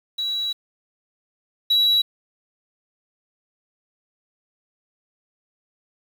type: tone pair in turn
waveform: sine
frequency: 3903 / 3903 Hz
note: B7 / B7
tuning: -21 / -21 cents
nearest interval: unison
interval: 0 cents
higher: neither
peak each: -22 / -12 dBFS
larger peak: second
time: 0.18-0.53 / 1.7-2.02 s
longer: first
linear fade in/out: 10 ms
effects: tanh soft clip ceiling -14 dBFS + 7-bit